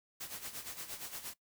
white noise with tremolo, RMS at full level -42 dBFS, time 0.2-1.34 s, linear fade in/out 10 ms, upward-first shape sine, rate 8.6 Hz, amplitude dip 70%, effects noise-tail reverb RT60 0.1 s tail -18 dB re dry

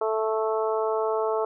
harmonic tone, 219.5 Hz, A3, 4 cents flat, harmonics 2 / 3 / 4 / 5 / 6, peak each -25 / -29 / -31 / -33 / -35 dBFS, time 0.01-1.45 s, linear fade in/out 5 ms, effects none

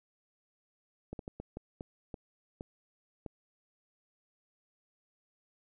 slowing click train, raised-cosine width 2 ms, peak -27 dBFS, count 9, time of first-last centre 1.13-3.262 s, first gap 62 ms, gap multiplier 1.4, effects none

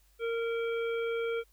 harmonic tone, 461.6 Hz, A#4, 17 cents flat, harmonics 1 / 3 / 5 / 7, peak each -30 / -40 / -42 / -48 dBFS, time 0.19-1.44 s, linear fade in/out 50 ms, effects added 50 Hz sine -63 dBFS peak until 1.52 s + white hiss -69 dBFS RMS until 1.52 s

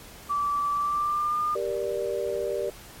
sine tone with pitch glide, 1159 to 1209.6 Hz, D6 to D#6, -23 to -49 cents, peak -23 dBFS, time 0.29-1.56 s, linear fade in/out 20 ms, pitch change +74 cents, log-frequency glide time 0.75-1.41 s
sine chord, G minor, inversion none, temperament just, 392 / 470.4 / 588 Hz, G4 / Bb4 / D5, 0 / +16 / +2 cents, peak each -30 dBFS, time 1.55-2.7 s, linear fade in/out 5 ms
effects pink hiss -46 dBFS RMS until 3 s + MP3 64 kbps

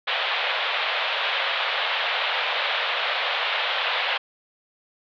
white band-pass noise, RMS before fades -25 dBFS, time 0.07-4.18 s, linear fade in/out 10 ms, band 500 to 3700 Hz, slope 48 dB/octave, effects none

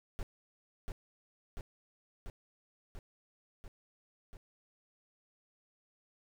brown noise with echo, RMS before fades -37 dBFS, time 0.19-0.23 s, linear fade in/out 0 ms, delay 690 ms, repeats 6, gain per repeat -2 dB, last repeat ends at 4.37 s, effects none

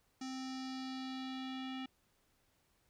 square tone with low-pass filter sweep, 261.6 Hz, C4, in tune, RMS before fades -43 dBFS, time 0.21-1.86 s, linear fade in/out 5 ms, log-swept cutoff 5900 to 3100 Hz, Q 3.2, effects pink hiss -75 dBFS RMS until 2.89 s

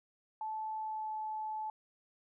sine tone with pitch glide, 871 to 865.5 Hz, A5 to A5, -18 to -29 cents, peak -36 dBFS, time 0.41-1.7 s, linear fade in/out 2 ms, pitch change -11 cents, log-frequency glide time 0.77-1.12 s, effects none

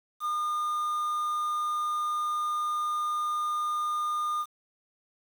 triangle tone with quantisation, 1214 Hz, D#6, 43 cents flat, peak -25 dBFS, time 0.2-4.46 s, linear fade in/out 50 ms, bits 8, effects none

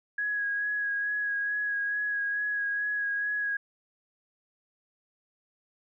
sine tone with vibrato, 1661.2 Hz, G#6, in tune, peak -27 dBFS, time 0.18-3.57 s, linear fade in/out 5 ms, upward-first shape sine, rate 2.3 Hz, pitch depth 19 cents each way, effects none

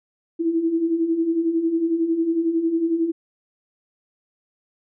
sine beating tone pair, 321.4 / 332.4 Hz, E4 / E4, -44 / +15 cents, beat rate 11 Hz, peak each -26 / -19 dBFS, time 0.39-3.12 s, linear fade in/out 20 ms, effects none

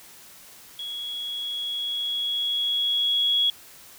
sine tone with level ramp, 3338 Hz, G#7, 8 cents sharp, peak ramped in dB -31 to -18 dBFS, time 0.79-3.5 s, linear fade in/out 2 ms, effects white hiss -48 dBFS RMS until 3.98 s

